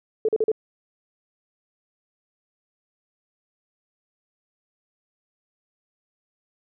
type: tone bursts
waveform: sine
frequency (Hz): 437.3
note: A4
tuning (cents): -11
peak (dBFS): -17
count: 4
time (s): 0.25-0.517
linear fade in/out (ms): 2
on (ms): 36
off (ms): 41
effects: none